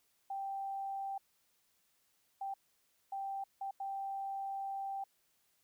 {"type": "tone bursts at uneven times", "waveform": "sine", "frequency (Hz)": 784, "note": "G5", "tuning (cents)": 0, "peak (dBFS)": -37, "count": 5, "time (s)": [[0.3, 1.18], [2.41, 2.54], [3.12, 3.44], [3.61, 3.71], [3.8, 5.04]], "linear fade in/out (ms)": 5, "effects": ["white hiss -75 dBFS RMS until 5.63 s"]}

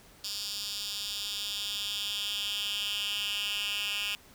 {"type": "tone with high-pass filter sweep", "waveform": "10% pulse", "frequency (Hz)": 204.7, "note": "G#3", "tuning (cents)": -25, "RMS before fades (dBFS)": -34, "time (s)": [0.24, 4.15], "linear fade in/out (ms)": 2, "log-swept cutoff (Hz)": [4300, 2600], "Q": 3.8, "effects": ["pink hiss -56 dBFS RMS until 4.34 s"]}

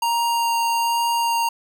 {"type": "tone with vibrato", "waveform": "square", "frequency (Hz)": 932.3, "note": "A#5", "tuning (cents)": 0, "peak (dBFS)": -19, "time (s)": [0.02, 1.49], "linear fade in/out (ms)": 5, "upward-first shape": "sine", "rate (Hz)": 1.2, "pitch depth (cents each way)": 8, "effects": []}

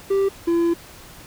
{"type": "tone pair in turn", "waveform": "triangle", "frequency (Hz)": [392, 338.8], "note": ["G4", "E4"], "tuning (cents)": [0, 48], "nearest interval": "minor third", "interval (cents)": 252, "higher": "first", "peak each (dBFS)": -14, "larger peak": "neither", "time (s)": [[0.1, 0.29], [0.47, 0.74]], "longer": "second", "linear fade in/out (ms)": 10, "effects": ["pink hiss -43 dBFS RMS until 1.26 s"]}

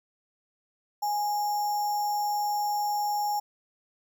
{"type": "tone with sample-and-hold", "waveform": "sine", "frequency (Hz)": 830.6, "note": "G#5", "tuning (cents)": 0, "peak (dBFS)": -25, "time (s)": [1.02, 3.4], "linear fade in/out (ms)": 10, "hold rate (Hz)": 6300, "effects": []}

